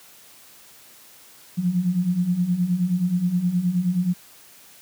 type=beating tone pair; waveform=sine; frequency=172 / 181.5 Hz; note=F3 / F#3; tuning=-26 / -33 cents; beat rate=9.5 Hz; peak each=-25 / -20 dBFS; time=1.57-4.14 s; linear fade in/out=20 ms; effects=white hiss -49 dBFS RMS until 4.81 s + high-pass 80 Hz 12 dB/octave